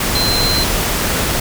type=tone in noise; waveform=sine; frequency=4104 Hz; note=C8; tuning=34 cents flat; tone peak=-16 dBFS; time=0.15-0.64 s; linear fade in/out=5 ms; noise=pink; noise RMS=-17 dBFS; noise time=0-1.4 s; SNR=-2 dB; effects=none